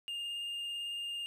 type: tone with vibrato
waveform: triangle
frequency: 2818 Hz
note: F7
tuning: 15 cents sharp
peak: -35 dBFS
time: 0.08-1.26 s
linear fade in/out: 0 ms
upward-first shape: sine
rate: 18 Hz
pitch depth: 12 cents each way
effects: none